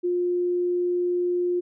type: tone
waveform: sine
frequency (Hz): 354.6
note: F4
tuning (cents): +26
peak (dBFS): -21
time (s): 0.03-1.61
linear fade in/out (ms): 20
effects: none